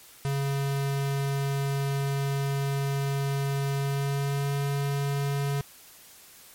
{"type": "tone with pitch glide", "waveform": "square", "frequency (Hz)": [138.9, 140.6], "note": ["C#3", "C#3"], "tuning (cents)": [4, 25], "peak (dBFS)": -26, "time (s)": [0.25, 5.61], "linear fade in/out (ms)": 0, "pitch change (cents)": 21, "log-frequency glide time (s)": [3.77, 4.52], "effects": ["white hiss -51 dBFS RMS until 6.54 s", "MP3 64 kbps"]}